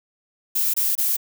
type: noise bursts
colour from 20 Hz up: violet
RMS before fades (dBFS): -21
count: 3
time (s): 0.55-1.168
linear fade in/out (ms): 10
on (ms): 190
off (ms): 24
effects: none